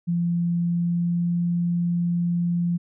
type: tone with pitch glide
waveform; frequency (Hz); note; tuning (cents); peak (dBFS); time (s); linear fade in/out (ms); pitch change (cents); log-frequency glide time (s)
sine; 171.9 to 173; F3 to F3; -27 to -16; -20; 0.07-2.78; 20; +11; 0.59-1.37
effects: none